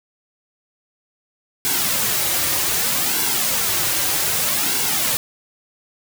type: noise with flanger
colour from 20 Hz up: white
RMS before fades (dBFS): -20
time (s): 1.65-5.17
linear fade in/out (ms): 0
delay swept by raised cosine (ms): 1.6 to 4.7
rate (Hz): 0.64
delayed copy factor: -0.65
effects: none